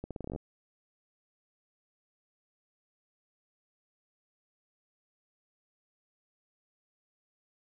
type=accelerating click train; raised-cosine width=2 ms; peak=-25 dBFS; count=11; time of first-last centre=0.04-0.361 s; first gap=67 ms; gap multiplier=0.82; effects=none